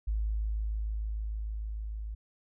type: tone with level ramp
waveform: sine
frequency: 53.3 Hz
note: G#1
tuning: 46 cents sharp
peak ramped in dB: -27 to -35 dBFS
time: 0.07-2.15 s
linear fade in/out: 10 ms
effects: none